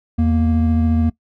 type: tone pair together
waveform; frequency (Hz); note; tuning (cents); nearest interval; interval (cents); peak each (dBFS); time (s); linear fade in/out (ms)
triangle; 82.41 / 233.1; E2 / A#3; 0 / 0; octave + tritone; 1800; -14; 0.18-1.1; 10
effects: noise-tail reverb RT60 0.1 s tail -19 dB re dry